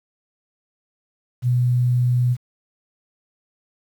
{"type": "tone", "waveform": "sine", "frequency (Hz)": 123.47, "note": "B2", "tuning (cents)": 0, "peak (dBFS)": -15, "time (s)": [1.42, 2.37], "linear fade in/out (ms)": 50, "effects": ["8-bit"]}